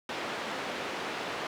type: band-pass noise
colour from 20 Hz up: pink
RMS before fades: -36 dBFS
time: 0.09-1.47 s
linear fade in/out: 2 ms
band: 330 to 3300 Hz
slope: 12 dB/octave
effects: none